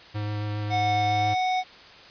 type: tone with vibrato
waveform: square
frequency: 104.8 Hz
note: G#2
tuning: 16 cents sharp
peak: -28 dBFS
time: 0.14-1.35 s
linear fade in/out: 20 ms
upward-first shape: sine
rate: 7.3 Hz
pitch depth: 10 cents each way
type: tone with pitch glide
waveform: square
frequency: 732 to 740.5 Hz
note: F#5 to F#5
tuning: -19 to +1 cents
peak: -23 dBFS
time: 0.69-1.64 s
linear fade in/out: 50 ms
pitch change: +20 cents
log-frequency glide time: 1.05-1.38 s
effects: white hiss -47 dBFS RMS until 2.1 s + resampled to 11025 Hz